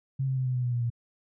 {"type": "tone with pitch steps", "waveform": "sine", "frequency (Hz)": [134.5, 132.04, 129.62, 127.24, 124.91, 122.63, 120.38, 118.18], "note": ["C3", "C3", "C3", "C3", "B2", "B2", "B2", "A#2"], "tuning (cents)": [48, 16, -16, -48, 20, -12, -44, 24], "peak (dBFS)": -25, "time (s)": [0.19, 0.902], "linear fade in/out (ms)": 10, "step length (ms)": 89, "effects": []}